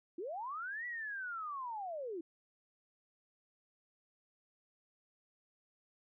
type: linear two-way sweep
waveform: sine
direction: up then down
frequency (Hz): 313.2 to 1967 to 313.2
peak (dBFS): -39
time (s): 0.18-2.21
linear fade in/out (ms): 5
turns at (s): 0.86
effects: none